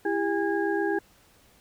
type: tone cluster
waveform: sine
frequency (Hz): 332.6 / 400.4 / 816 / 1639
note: E4 / G4 / G#5 / G#6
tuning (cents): +16 / +37 / -31 / -23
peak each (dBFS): -28 / -27 / -32 / -32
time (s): 0.05-0.99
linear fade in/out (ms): 5
effects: pink hiss -59 dBFS RMS until 1.6 s